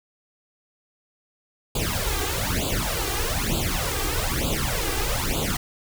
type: noise with flanger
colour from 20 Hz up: pink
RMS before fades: -25 dBFS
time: 1.75-5.57 s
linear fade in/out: 5 ms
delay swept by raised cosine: 0.26 to 2.56 ms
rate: 1.1 Hz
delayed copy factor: +0.95
effects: none